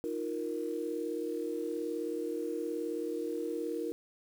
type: chord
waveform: sine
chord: Eb suspended second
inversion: none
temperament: just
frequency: 311.1 / 350 / 466.7 Hz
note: Eb4 / F4 / Bb4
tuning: 0 / +4 / +2 cents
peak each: -38 / -38 / -36 dBFS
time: 0.04-3.92 s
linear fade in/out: 0 ms
effects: 9-bit